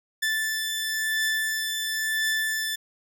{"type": "beating tone pair", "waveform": "sawtooth", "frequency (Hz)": [1757, 1757.97], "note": ["A6", "A6"], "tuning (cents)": [-3, -2], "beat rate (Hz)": 0.97, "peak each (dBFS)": [-29, -22], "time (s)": [0.22, 2.76], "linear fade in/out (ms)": 10, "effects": []}